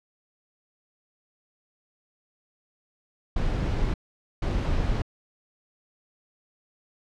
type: noise bursts at uneven times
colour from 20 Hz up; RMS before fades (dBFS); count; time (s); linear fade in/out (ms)
brown; -25; 2; 3.36-3.94 / 4.42-5.02; 5
effects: low-pass 5000 Hz 12 dB/octave